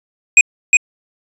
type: tone with echo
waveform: square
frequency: 2489 Hz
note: D#7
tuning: in tune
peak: -3 dBFS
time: 0.37-0.41 s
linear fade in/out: 2 ms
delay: 360 ms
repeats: 1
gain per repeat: -3 dB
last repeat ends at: 0.77 s
effects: resampled to 24000 Hz